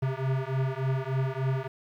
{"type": "beating tone pair", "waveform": "square", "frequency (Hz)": [130.81, 134.21], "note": ["C3", "C3"], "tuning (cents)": [0, 44], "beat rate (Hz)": 3.4, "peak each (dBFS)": -30, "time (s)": [0.02, 1.68], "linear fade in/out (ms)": 10, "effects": ["low-pass 2000 Hz 12 dB/octave", "10-bit"]}